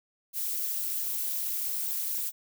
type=noise with amplitude modulation; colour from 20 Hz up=violet; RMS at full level=-28 dBFS; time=0.33-2.32 s; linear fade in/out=50 ms; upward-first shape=sine; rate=239 Hz; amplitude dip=80%; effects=none